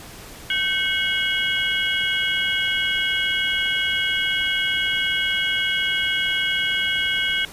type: tone cluster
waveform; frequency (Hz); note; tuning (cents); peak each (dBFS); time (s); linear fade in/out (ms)
sine; 1538 / 2190 / 2901 / 3305; G6 / C#7 / F#7 / G#7; -33 / -22 / -35 / -9; -25; 0.5-7.45; 2
effects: pink hiss -40 dBFS RMS until 7.52 s + resampled to 32000 Hz